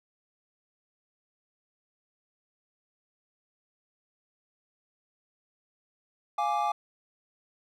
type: chord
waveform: triangle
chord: D diminished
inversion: first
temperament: equal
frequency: 698.5 / 830.6 / 1174.7 Hz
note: F5 / Ab5 / D6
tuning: 0 / 0 / 0 cents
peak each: -30 / -26 / -29 dBFS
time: 6.38-6.72 s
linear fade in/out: 5 ms
effects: none